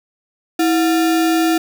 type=tone with sample-and-hold; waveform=sine; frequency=325.9 Hz; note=E4; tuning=20 cents flat; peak=-12 dBFS; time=0.59-1.58 s; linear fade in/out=5 ms; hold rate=1050 Hz; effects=none